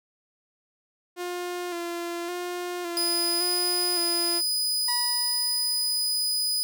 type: tone with vibrato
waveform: sawtooth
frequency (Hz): 349.2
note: F4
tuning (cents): 0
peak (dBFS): -26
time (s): 1.16-4.42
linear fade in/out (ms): 50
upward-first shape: square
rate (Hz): 0.89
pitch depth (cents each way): 29
type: tone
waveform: sawtooth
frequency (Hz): 4978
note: D#8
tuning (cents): 0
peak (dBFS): -21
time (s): 2.97-6.63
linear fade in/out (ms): 0
type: tone with exponential decay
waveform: 30% pulse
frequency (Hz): 968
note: B5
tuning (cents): -35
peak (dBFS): -26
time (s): 4.88-6.45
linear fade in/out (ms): 5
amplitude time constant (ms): 340
effects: none